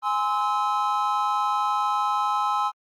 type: chord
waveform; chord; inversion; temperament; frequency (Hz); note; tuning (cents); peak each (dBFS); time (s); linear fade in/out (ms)
triangle; Ab augmented; none; just; 830.6 / 1038.3 / 1297.8; Ab5 / C6 / E6; 0 / -14 / -27; -24; 0.02-2.72; 50
effects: Opus 24 kbps